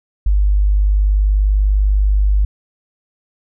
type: tone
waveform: sine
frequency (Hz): 50.2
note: G1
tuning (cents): +42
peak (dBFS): -10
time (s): 0.26-2.45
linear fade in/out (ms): 5
effects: none